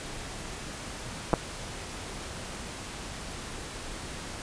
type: clicks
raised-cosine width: 1 ms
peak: -9 / -7 dBFS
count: 2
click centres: 1.332 / 1.338 s
effects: pink hiss -39 dBFS RMS until 4.42 s + resampled to 22050 Hz